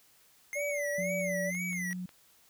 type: tone with vibrato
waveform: square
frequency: 2092 Hz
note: C7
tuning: 1 cent flat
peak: -35 dBFS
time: 0.53-1.93 s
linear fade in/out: 0 ms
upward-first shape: sine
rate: 2 Hz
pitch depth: 150 cents each way
type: tone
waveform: sine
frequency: 580 Hz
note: D5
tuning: 22 cents flat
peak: -32 dBFS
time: 0.55-1.51 s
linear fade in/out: 20 ms
type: tone with pitch glide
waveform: sine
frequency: 179 to 181.39 Hz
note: F3 to F#3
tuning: +43 to -34 cents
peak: -35 dBFS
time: 0.98-2.06 s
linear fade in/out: 5 ms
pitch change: +23 cents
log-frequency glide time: 1.78-1.93 s
type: click train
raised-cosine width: 0.3 ms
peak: -36 dBFS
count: 4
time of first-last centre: 1.55-2.092 s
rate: 5.54 Hz
effects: white hiss -63 dBFS RMS until 2.49 s